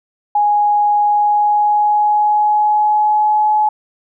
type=tone with pitch glide; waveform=sine; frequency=830 to 850.4 Hz; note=G#5 to G#5; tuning=-1 to +41 cents; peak=-10 dBFS; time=0.35-3.69 s; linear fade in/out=5 ms; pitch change=+42 cents; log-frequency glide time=1.02-3.54 s; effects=none

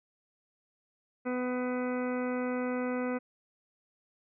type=harmonic tone; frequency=250 Hz; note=B3; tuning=21 cents sharp; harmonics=1 / 2 / 3 / 4 / 5 / 6 / 8 / 9 / 10; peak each=-32 / -34 / -44 / -45 / -44 / -44 / -46 / -52 / -51 dBFS; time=1.25-3.19 s; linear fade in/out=20 ms; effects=none

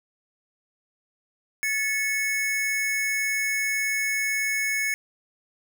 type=tone pair together; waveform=square; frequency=1738.2 / 2200 Hz; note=A6 / C#7; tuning=-22 / -14 cents; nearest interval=major third; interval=408 cents; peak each=-31 / -25 dBFS; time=1.63-4.94 s; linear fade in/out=0 ms; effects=none

